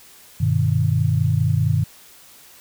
sine chord, G augmented, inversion none, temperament just, 98 / 122.5 / 153.12 Hz, G2 / B2 / D#3, 0 / -14 / -27 cents, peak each -20 dBFS, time 0.4-1.84 s, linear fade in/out 10 ms, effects white hiss -47 dBFS RMS until 2.6 s

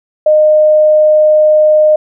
sine tone, 613 Hz, D#5, 26 cents flat, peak -4 dBFS, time 0.26-1.96 s, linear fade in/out 5 ms, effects none

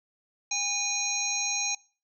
harmonic tone with a mistuned harmonic, 809 Hz, G#5, 46 cents flat, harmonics 1 / 3 / 5 / 7 / 8, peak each -38 / -32 / -34 / -34 / -30 dBFS, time 0.51-1.75 s, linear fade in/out 5 ms, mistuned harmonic 3, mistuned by +22 cents, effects noise-tail reverb RT60 0.4 s tail -25 dB re dry

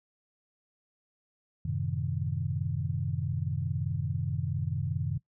sine chord, F# diminished seventh, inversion none, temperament equal, 92.5 / 110 / 130.81 / 155.56 Hz, F#2 / A2 / C3 / Eb3, 0 / 0 / 0 / 0 cents, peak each -34 / -37 / -33 / -34 dBFS, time 1.65-5.18 s, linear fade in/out 5 ms, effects noise-tail reverb RT60 0.1 s tail -19 dB re dry

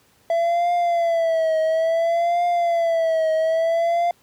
triangle tone with vibrato, 667 Hz, E5, 20 cents sharp, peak -15 dBFS, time 0.3-4.11 s, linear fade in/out 2 ms, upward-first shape triangle, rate 0.58 Hz, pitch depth 92 cents each way, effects pink hiss -58 dBFS RMS until 4.22 s + high-pass 80 Hz 12 dB/octave

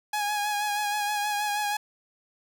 sawtooth tone with vibrato, 830.6 Hz, G#5, in tune, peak -22 dBFS, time 0.13-1.77 s, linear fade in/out 5 ms, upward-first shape sine, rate 6.3 Hz, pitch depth 29 cents each way, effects none

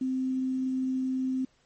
sine tone with quantisation, 260 Hz, C4, 11 cents flat, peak -26 dBFS, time 0.01-1.45 s, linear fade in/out 5 ms, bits 9, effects pink hiss -67 dBFS RMS until 1.65 s + MP3 32 kbps

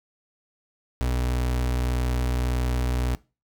35% pulse tone, 61.74 Hz, B1, in tune, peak -21 dBFS, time 1.01-3.15 s, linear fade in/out 0 ms, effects noise-tail reverb RT60 0.3 s tail -21 dB re dry

